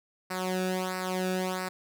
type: tone with flanger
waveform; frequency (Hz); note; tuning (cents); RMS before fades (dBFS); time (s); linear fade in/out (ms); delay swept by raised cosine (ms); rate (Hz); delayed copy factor
sawtooth; 185; F#3; 0; -31; 0.3-1.69; 10; 0.3 to 0.98; 1.5; -0.8
effects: none